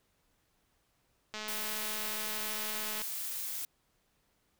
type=click train; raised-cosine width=0.2 ms; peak=-23 dBFS; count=360; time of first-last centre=1.34-3.018 s; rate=214 Hz
type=noise; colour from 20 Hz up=blue; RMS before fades=-38 dBFS; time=1.48-3.65 s; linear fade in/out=2 ms
effects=pink hiss -74 dBFS RMS until 4.59 s